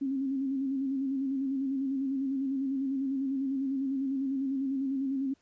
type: tone with vibrato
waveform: sine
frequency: 270 Hz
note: C#4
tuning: 45 cents flat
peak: -28 dBFS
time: 0.01-5.34 s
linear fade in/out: 10 ms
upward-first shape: square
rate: 10 Hz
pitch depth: 39 cents each way
effects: pink hiss -70 dBFS RMS until 5.41 s + resampled to 16000 Hz